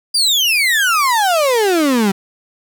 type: exponential sweep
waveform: 35% pulse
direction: down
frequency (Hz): 4890 to 188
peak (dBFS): -10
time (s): 0.14-2.12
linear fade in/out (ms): 10
effects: none